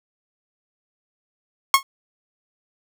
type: tone with exponential decay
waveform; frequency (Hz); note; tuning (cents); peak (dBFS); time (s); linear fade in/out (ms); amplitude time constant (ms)
sawtooth; 1089; C#6; -31; -3; 1.74-1.83; 1; 19
effects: none